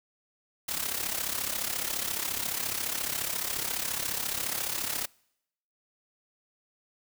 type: noise with amplitude modulation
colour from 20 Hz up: white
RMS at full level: -29 dBFS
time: 0.68-5.06 s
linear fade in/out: 10 ms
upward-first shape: sine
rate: 34.4 Hz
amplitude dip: 70%
effects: noise-tail reverb RT60 0.8 s tail -26 dB re dry